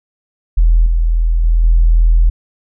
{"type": "tone with level steps", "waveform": "sine", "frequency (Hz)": 41.2, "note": "E1", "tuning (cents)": 0, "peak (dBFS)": [-5, -9, -7, -5], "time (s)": [0.57, 2.3], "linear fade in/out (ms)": 10, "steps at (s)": [0.86, 1.44, 1.64], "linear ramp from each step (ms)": 2, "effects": ["tanh soft clip ceiling -1 dBFS"]}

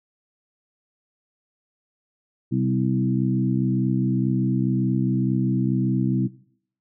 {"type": "harmonic tone with a mistuned harmonic", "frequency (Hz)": 64.8, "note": "C2", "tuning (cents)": -16, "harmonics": [2, 3, 4, 5], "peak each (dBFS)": [-23, -25, -26, -27], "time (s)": [2.51, 6.28], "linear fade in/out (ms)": 20, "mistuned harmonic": 4, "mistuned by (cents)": -19, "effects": ["noise-tail reverb RT60 0.6 s tail -18 dB re dry"]}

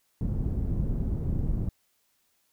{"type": "low-pass noise", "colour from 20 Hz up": "pink", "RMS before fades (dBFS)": -28, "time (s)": [0.21, 1.69], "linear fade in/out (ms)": 2, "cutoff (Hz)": 190, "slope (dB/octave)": 12, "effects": ["white hiss -71 dBFS RMS until 2.52 s"]}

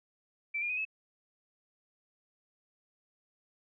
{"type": "tone with pitch steps", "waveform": "sine", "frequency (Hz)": [2333, 2415, 2500, 2589], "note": ["D7", "D7", "D#7", "E7"], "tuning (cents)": [-12, 48, 8, -32], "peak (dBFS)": -31, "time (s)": [0.54, 0.852], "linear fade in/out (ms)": 10, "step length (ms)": 78, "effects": []}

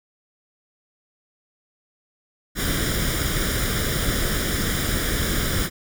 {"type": "noise with comb filter", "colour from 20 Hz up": "pink", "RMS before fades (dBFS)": -23, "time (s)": [2.55, 5.7], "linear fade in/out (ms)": 50, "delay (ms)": 0.57, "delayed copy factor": 0.7, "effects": []}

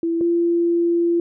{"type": "tone pair in turn", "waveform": "sine", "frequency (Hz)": [333.5, 341.5], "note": ["E4", "F4"], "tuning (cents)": [20, -39], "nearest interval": "unison", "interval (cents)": 41, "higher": "second", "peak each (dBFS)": [-18, -15], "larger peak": "second", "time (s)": [[0.03, 0.21], [0.21, 1.2]], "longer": "second", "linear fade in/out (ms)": 2, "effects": []}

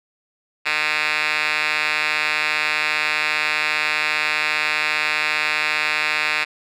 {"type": "tone with band-pass filter", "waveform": "5% pulse", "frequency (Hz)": 152.5, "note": "D#3", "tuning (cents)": -34, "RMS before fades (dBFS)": -21, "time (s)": [0.65, 6.45], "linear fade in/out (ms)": 20, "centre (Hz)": 2700, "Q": 5.3, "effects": []}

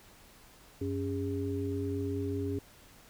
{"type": "tone cluster", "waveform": "sine", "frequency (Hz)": [94.6, 278.3, 406.7], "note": ["F#2", "C#4", "G#4"], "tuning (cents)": [39, 7, -36], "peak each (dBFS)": [-35, -35, -36], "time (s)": [0.81, 2.59], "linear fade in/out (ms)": 5, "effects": ["pink hiss -57 dBFS RMS until 3.09 s"]}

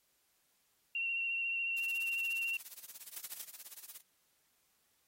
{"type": "tone with vibrato", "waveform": "sine", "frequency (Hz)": 2738, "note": "F7", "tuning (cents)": -35, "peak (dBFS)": -33, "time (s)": [0.95, 2.57], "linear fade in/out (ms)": 2, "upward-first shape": "sine", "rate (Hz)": 14, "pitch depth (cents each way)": 21}
{"type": "noise with tremolo", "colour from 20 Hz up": "blue", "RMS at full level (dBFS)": -46, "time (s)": [1.77, 4.01], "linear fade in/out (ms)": 5, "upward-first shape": "sine", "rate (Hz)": 17, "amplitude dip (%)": 100}
{"type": "noise bursts", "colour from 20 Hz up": "blue", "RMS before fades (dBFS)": -40, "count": 4, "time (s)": [3.16, 3.418], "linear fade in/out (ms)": 5, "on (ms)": 24, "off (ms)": 54}
{"effects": ["white hiss -75 dBFS RMS until 5.07 s", "AAC 48 kbps"]}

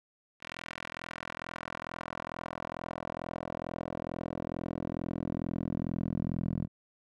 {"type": "tone with band-pass filter sweep", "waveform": "10% pulse", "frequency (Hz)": 42.26, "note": "E1", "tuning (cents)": 44, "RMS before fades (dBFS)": -37, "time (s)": [0.4, 6.68], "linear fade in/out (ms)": 50, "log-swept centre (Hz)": [2300, 170], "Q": 1.2, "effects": []}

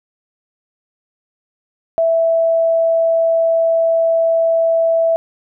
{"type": "tone", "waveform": "sine", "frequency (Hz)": 659.3, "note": "E5", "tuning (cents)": 0, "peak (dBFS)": -11, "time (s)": [1.98, 5.16], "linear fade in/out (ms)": 0, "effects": []}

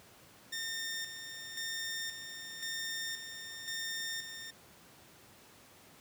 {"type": "tone with tremolo", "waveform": "15% pulse", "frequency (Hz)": 1818, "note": "A#6", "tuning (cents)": -44, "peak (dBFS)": -30, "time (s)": [0.52, 4.51], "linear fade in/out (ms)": 10, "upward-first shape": "square", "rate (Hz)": 0.95, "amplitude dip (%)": 55, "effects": ["pink hiss -58 dBFS RMS until 6 s", "high-pass 100 Hz 12 dB/octave"]}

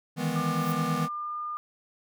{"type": "chord", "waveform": "square", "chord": "E major seventh", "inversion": "third", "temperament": "equal", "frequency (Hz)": [155.56, 164.81, 207.7, 246.9], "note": ["D#3", "E3", "G#3", "B3"], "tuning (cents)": [0, 0, 0, 0], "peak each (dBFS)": [-33, -31, -36, -33], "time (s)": [0.16, 1.09], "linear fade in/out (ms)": 50}
{"type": "tone with pitch glide", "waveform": "sine", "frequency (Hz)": [1195, 1209.6], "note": ["D6", "D#6"], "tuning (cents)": [30, -49], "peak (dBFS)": -31, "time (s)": [0.36, 1.57], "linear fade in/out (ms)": 0, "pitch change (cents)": 21, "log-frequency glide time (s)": [1.01, 1.4]}
{"type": "noise with exponential growth", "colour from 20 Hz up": "violet", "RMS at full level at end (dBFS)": -39, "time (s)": [0.4, 0.72], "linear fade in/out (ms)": 1, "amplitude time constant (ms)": 68}
{"effects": []}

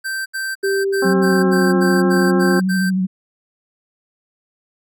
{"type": "tone bursts", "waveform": "square", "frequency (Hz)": 1560, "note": "G6", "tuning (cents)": -9, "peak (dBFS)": -22, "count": 10, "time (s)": [0.04, 2.906], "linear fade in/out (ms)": 20, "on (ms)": 220, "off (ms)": 74}
{"type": "tone with pitch glide", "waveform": "sine", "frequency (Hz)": [392, 355.3], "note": ["G4", "F4"], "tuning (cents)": [0, 30], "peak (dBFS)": -16, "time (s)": [0.63, 2.6], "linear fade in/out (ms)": 10, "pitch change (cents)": -170, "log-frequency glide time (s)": [1.08, 1.79]}
{"type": "harmonic tone", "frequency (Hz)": 266, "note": "C4", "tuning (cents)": 29, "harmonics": [1, 2, 3, 4, 5, 6], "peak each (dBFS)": [-22, -25, -27, -28, -29, -30], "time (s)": [1.02, 2.6], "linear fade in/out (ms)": 5}
{"type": "tone with vibrato", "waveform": "sine", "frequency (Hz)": 187.4, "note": "F#3", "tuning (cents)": 22, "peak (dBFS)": -15, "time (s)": [1.04, 3.07], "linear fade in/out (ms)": 20, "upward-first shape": "triangle", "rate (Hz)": 13, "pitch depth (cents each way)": 39}
{"effects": []}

